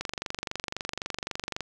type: click train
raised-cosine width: 0.2 ms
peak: -14 dBFS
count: 39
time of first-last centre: 0.01-1.607 s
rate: 23.8 Hz
effects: none